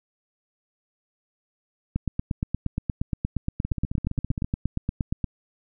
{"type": "two click trains", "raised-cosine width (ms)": 5, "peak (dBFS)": [-12, -16], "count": [29, 13], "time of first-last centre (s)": [[1.96, 5.243], [3.65, 4.445]], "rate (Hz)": [8.53, 15.1], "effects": []}